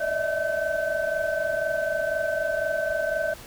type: tone cluster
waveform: sine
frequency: 588 / 630 / 654 / 1533 Hz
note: D5 / D#5 / E5 / G6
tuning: +2 / +21 / -14 / -39 cents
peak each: -29 dBFS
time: 0-3.34 s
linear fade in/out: 10 ms
effects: pink hiss -44 dBFS RMS until 3.46 s